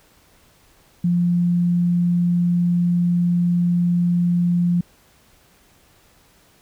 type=tone; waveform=sine; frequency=174.61 Hz; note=F3; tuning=in tune; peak=-15 dBFS; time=1.04-4.81 s; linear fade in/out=5 ms; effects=pink hiss -55 dBFS RMS until 6.61 s